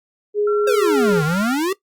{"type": "tone", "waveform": "sine", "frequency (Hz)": 415.3, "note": "G#4", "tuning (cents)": 0, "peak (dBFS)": -15, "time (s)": [0.34, 1.23], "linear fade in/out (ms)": 50}
{"type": "tone with pitch glide", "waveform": "sine", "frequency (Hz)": [1359, 1394.8], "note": ["F6", "F6"], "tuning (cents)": [-48, -3], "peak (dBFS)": -24, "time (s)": [0.47, 1.55], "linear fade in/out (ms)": 5, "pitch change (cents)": 45, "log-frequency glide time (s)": [0.91, 1.03]}
{"type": "exponential two-way sweep", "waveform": "square", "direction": "down then up", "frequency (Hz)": [540, 146.83, 398.1], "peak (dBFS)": -18, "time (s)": [0.67, 1.73], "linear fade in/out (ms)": 5, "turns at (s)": 1.24}
{"effects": ["noise-tail reverb RT60 0.1 s tail -18 dB re dry", "Opus 48 kbps"]}